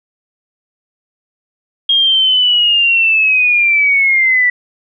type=linear sweep; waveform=sine; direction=down; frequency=3253 to 1956 Hz; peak=-8 dBFS; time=1.89-4.5 s; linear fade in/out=5 ms; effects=none